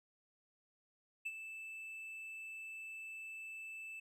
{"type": "tone with ADSR envelope", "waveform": "triangle", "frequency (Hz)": 2637, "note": "E7", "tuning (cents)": 0, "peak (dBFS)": -35, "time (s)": [1.25, 4], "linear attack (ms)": 13, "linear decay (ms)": 44, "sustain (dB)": -9, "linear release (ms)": 7, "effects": []}